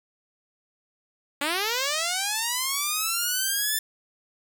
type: linear sweep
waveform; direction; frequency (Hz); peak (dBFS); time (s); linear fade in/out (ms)
5% pulse; up; 275.1 to 1770; -13; 1.41-3.79; 5
effects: 9-bit